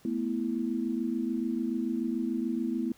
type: chord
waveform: sine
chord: A suspended second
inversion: none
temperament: equal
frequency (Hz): 220 / 246.9 / 329.6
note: A3 / B3 / E4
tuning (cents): 0 / 0 / 0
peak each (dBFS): -33 / -31 / -33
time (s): 0.05-2.92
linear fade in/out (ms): 2
effects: pink hiss -60 dBFS RMS until 2.97 s